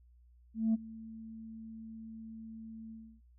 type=tone with ADSR envelope; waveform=sine; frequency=223 Hz; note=A3; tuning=23 cents sharp; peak=-23 dBFS; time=0.54-3.21 s; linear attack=200 ms; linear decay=24 ms; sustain=-21 dB; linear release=300 ms; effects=tanh soft clip ceiling -23 dBFS + added 60 Hz sine -59 dBFS peak until 3.38 s